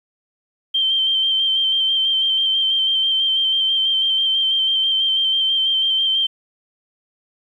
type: tone with vibrato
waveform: sine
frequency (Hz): 3136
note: G7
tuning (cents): 0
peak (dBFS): -15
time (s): 0.74-6.27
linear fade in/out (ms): 10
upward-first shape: square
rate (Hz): 6.1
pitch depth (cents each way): 19
effects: 9-bit